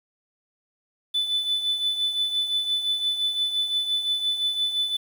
triangle tone with tremolo, 3497 Hz, A7, 11 cents flat, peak -17 dBFS, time 1.14-4.97 s, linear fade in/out 10 ms, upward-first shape triangle, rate 5.8 Hz, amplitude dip 70%, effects tanh soft clip ceiling -16 dBFS + 8-bit

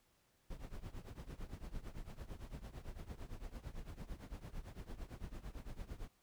brown noise with tremolo, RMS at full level -44 dBFS, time 0.5-6.08 s, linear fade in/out 5 ms, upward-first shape triangle, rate 8.9 Hz, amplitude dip 95%, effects pink hiss -75 dBFS RMS until 6.22 s

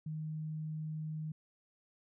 sine tone, 155.6 Hz, D#3, in tune, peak -37 dBFS, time 0.06-1.32 s, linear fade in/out 5 ms, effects none

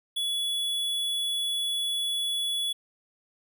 square tone, 3400 Hz, G#7, 40 cents sharp, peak -27 dBFS, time 0.16-2.73 s, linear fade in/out 10 ms, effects none

